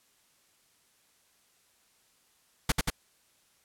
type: noise with echo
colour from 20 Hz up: pink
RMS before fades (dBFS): -24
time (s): 2.69-2.72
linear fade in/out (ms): 5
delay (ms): 91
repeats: 2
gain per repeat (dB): -2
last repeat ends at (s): 2.902
effects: white hiss -67 dBFS RMS until 3.64 s + low-pass 12000 Hz 12 dB/octave